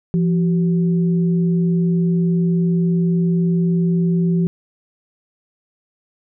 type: tone pair together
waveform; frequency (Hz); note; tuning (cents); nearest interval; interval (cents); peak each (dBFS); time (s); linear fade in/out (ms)
sine; 171.74 / 380.9; F3 / G4; -29 / -50; octave + major second; 1379; -14 / -25; 0.14-4.47; 0
effects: none